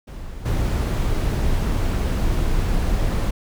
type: noise with level steps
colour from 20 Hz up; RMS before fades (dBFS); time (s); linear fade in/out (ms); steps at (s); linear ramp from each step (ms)
brown; -33 / -20; 0.07-3.31; 10; 0.45; 10
effects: none

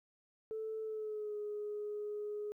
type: tone with pitch glide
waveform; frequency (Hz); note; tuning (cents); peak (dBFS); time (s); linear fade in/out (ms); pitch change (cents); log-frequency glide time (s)
sine; 439 to 417.7; A4 to G#4; -4 to +10; -37; 0.51-2.52; 0; -86; 0.82-1.36
effects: tanh soft clip ceiling -33 dBFS + 13-bit

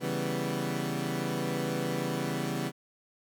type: chord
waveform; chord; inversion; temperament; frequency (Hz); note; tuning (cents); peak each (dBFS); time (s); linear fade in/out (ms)
20% pulse; C# half-diminished seventh; none; equal; 138.59 / 164.81 / 196 / 246.9; C#3 / E3 / G3 / B3; 0 / 0 / 0 / 0; -30 / -30 / -32 / -31; 0-2.72; 50
effects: none

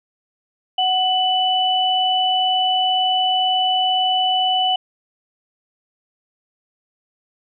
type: tone pair together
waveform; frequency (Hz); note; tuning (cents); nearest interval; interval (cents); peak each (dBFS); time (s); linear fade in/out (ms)
sine; 744 / 2983; F#5 / F#7; +9 / +13; 2 octaves; 2404; -18; 0.78-4.76; 5
effects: none

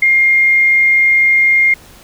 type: tone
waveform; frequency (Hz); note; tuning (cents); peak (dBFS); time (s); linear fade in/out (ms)
sine; 2122; C7; +24; -7; 0.02-1.74; 5
effects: pink hiss -41 dBFS RMS until 2.03 s

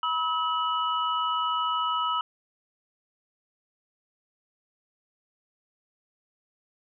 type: tone cluster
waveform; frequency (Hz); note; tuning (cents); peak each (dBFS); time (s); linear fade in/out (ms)
sine; 973 / 1287 / 2953; B5 / E6 / F#7; -26 / -42 / -4; -30 / -26 / -33; 0.03-2.21; 2
effects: none

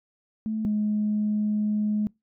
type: tone pair in turn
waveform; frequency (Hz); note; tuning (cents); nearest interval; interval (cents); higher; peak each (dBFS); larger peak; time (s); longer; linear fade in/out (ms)
sine; 218.2 / 210.9; A3 / G#3; -14 / +27; minor second; 59; first; -25 / -21; second; 0.46-0.65 / 0.65-2.07; second; 0
effects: noise-tail reverb RT60 0.2 s tail -25 dB re dry + tanh soft clip ceiling -17 dBFS

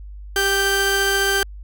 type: tone pair together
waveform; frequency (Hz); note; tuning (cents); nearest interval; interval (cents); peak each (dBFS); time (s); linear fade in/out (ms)
sawtooth; 394.6 / 1563.9; G4 / G6; +11 / -5; 2 octaves; 2384; -17 / -15; 0.36-1.43; 2
effects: added 50 Hz sine -33 dBFS peak until 1.63 s

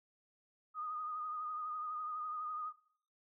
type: tone with vibrato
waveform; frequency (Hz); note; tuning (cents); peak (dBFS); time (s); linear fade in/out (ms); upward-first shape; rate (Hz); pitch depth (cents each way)
sine; 1237; D#6; -10; -38; 0.74-2.73; 50; sine; 12; 38
effects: noise-tail reverb RT60 0.6 s tail -22 dB re dry

